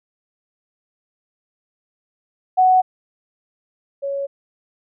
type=tone pair in turn; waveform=sine; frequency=743 / 556.6 Hz; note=F#5 / C#5; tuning=+7 / +7 cents; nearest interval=perfect fourth; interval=500 cents; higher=first; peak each=-10 / -21 dBFS; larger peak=first; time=2.57-2.82 / 4.02-4.27 s; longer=neither; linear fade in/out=20 ms; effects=none